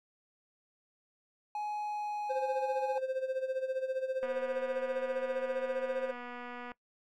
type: tone with pitch glide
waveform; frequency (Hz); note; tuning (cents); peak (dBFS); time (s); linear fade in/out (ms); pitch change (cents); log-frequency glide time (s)
triangle; 839 to 831.8; G#5 to G#5; +17 to +2; -32; 1.55-2.98; 2; -15; 1.84-2.53
type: tone with tremolo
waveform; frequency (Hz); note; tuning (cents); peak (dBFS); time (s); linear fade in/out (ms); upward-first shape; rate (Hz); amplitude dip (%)
triangle; 523.3; C5; 0; -27; 2.29-6.12; 20; sine; 15; 75
type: click train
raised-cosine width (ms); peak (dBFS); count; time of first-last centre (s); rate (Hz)
0.5; -30; 608; 4.23-6.718; 244
effects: noise-tail reverb RT60 0.1 s tail -21 dB re dry